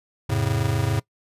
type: chord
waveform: square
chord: F augmented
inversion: none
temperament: just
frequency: 87.31 / 109.13 / 136.42 Hz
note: F2 / A2 / C#3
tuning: 0 / -14 / -27 cents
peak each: -29 / -24 / -26 dBFS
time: 0.29-1 s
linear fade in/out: 10 ms
effects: noise-tail reverb RT60 0.1 s tail -21 dB re dry + resampled to 32000 Hz